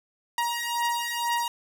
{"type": "beating tone pair", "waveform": "sawtooth", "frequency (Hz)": [945, 947.1], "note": ["A#5", "A#5"], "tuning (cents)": [23, 27], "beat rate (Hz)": 2.1, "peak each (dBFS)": -25, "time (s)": [0.38, 1.48], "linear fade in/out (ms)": 2, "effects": []}